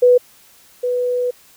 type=tone pair in turn; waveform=sine; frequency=493.9 / 493.9 Hz; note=B4 / B4; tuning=0 / 0 cents; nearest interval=unison; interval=0 cents; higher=neither; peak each=-7 / -16 dBFS; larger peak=first; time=0.02-0.18 / 0.83-1.31 s; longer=second; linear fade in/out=10 ms; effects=white hiss -49 dBFS RMS until 1.56 s